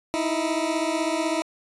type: beating tone pair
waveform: 20% pulse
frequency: 313.9 / 329.9 Hz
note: D#4 / E4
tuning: +15 / +1 cents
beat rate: 16 Hz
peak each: -21 dBFS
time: 0.14-1.42 s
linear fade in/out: 0 ms
effects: resampled to 24000 Hz